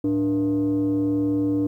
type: tone with frequency modulation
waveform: sine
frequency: 293.7 Hz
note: D4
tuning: in tune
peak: -18 dBFS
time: 0.04-1.67 s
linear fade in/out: 5 ms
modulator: 183 Hz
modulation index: 0.57
effects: tanh soft clip ceiling -15 dBFS + 10-bit